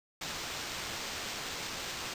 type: noise with sample-and-hold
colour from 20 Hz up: white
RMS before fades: -39 dBFS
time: 0.21-2.14 s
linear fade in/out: 5 ms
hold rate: 11025 Hz
effects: resampled to 32000 Hz